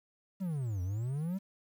triangle exponential two-way sweep, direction down then up, 200 to 87.31 to 200 Hz, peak -30 dBFS, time 0.4-1.39 s, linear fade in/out 20 ms, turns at 0.82 s, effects 10-bit

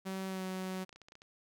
sawtooth tone with pitch glide, 190.5 to 187.01 Hz, G3 to F#3, -49 to +19 cents, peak -33 dBFS, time 0.05-0.85 s, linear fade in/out 20 ms, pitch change -32 cents, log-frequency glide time 0.27-0.43 s
clicks, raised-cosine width 0.2 ms, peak -37 dBFS, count 11, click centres 0.63 / 0.747 / 0.777 / 0.893 / 0.928 / 0.96 / 1.017 / 1.085 / 1.121 / 1.154 / 1.219 s
effects none

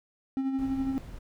triangle tone with tremolo, 267.4 Hz, C4, 38 cents sharp, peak -23 dBFS, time 0.37-0.98 s, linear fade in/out 0 ms, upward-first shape sine, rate 12 Hz, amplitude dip 45%
brown noise, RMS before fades -42 dBFS, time 0.58-1.19 s, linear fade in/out 10 ms
effects none

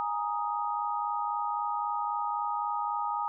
sine chord, Ab suspended second, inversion none, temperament just, 830.6 / 934.4 / 1245.9 Hz, Ab5 / Bb5 / Eb6, 0 / +4 / +2 cents, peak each -33 dBFS, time 0-3.28 s, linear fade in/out 0 ms, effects none

